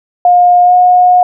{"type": "tone with pitch glide", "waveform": "sine", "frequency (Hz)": [712, 722.4], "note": ["F5", "F#5"], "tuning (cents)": [33, -42], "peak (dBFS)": -3, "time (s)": [0.25, 1.23], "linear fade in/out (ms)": 2, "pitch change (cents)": 25, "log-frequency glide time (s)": [0.63, 0.74], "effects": []}